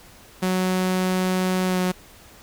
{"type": "tone with pitch glide", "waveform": "sawtooth", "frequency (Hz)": [185, 182.77], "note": ["F#3", "F#3"], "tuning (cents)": [0, -21], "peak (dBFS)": -16, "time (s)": [0.42, 1.92], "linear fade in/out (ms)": 10, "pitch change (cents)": -21, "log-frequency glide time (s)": [1.66, 1.8], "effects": ["pink hiss -48 dBFS RMS until 2.42 s"]}